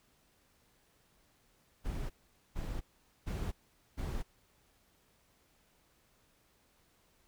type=noise bursts; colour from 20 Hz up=brown; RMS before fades=-37 dBFS; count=4; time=1.84-4.23 s; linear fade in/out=20 ms; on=260 ms; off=450 ms; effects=pink hiss -70 dBFS RMS until 7.27 s